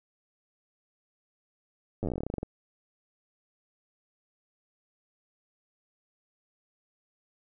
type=slowing click train; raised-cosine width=2 ms; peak=-19 dBFS; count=18; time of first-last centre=2.03-2.431 s; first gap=9 ms; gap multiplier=1.11; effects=none